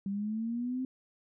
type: linear sweep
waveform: sine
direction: up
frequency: 194.1 to 261.6 Hz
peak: -31 dBFS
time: 0.06-0.85 s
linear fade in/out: 2 ms
effects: none